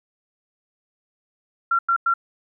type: tone bursts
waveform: sine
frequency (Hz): 1369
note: F6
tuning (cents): -35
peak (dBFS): -16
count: 3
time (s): 1.71-2.139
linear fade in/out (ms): 5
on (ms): 79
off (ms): 96
effects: none

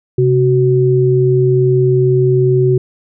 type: tone pair together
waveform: sine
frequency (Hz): 131.7 / 372.8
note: C3 / F#4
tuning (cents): +12 / +13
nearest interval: octave + tritone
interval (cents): 1801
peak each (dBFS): -11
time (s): 0.18-2.78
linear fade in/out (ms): 5
effects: none

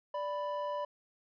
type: tone pair together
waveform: triangle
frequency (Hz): 586.3 / 990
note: D5 / B5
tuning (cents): -3 / +4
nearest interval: major sixth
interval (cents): 907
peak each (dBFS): -34 / -35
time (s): 0.14-0.85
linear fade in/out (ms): 5
effects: resampled to 11025 Hz

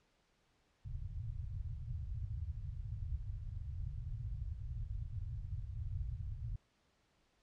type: low-pass noise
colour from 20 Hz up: white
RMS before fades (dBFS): -42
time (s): 0.85-6.56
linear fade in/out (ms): 10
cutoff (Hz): 120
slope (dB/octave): 48
effects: pink hiss -75 dBFS RMS until 7.42 s + low-pass 6000 Hz 12 dB/octave

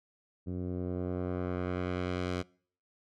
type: tone with low-pass filter sweep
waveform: 10% pulse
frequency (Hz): 90.1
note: F#2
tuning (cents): -45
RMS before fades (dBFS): -34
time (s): 0.46-2.43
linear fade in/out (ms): 20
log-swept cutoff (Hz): 260 to 5800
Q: 0.74
effects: noise-tail reverb RT60 0.5 s tail -24 dB re dry

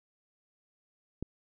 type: click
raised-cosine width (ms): 3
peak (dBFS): -22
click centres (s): 1.226
effects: none

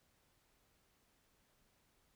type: silence
effects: pink hiss -75 dBFS RMS until 2.15 s

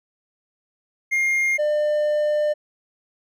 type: tone pair in turn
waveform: triangle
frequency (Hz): 2124 / 599.3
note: C7 / D5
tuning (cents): +25 / +35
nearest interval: octave + minor seventh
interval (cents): 2190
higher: first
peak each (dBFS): -16 / -16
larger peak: neither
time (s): 1.11-1.58 / 1.58-2.54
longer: second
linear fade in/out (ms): 20
effects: none

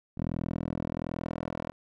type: tone with band-pass filter sweep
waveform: 10% pulse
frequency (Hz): 41.31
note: E1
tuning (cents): +4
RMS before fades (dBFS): -34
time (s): 0.17-1.72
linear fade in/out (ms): 10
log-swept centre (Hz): 200 to 630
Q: 0.75
effects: none

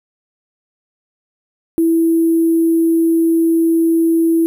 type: tone with sample-and-hold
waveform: sine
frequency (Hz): 329.6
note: E4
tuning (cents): 0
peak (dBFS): -10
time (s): 1.78-4.46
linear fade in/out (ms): 0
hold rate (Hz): 11025
effects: none

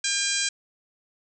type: harmonic tone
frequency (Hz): 803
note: G5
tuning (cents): +41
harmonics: 2 / 3 / 4 / 5 / 6 / 7 / 8 / 9 / 10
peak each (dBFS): -32 / -32 / -32 / -32 / -32 / -32 / -32 / -32 / -32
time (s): 0.04-0.49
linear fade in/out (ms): 5
effects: none

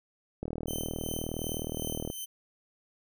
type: click train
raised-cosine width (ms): 2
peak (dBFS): -21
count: 67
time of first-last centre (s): 0.43-2.101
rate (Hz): 39.5
type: tone with tremolo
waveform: 5% pulse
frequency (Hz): 3078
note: G7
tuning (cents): -32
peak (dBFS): -27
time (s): 0.67-2.26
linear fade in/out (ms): 20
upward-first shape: sine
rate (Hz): 2.7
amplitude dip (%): 65
effects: none

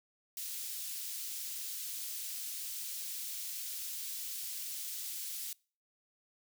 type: high-pass noise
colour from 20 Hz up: white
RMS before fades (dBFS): -41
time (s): 0.37-5.53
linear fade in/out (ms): 2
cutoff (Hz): 3600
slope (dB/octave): 12
effects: noise-tail reverb RT60 0.4 s tail -25 dB re dry

